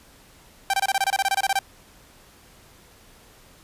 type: tone bursts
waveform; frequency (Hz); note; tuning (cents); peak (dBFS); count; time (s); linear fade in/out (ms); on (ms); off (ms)
sawtooth; 783; G5; -2; -15; 15; 0.7-1.59; 2; 36; 25
effects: pink hiss -52 dBFS RMS until 3.63 s + resampled to 32000 Hz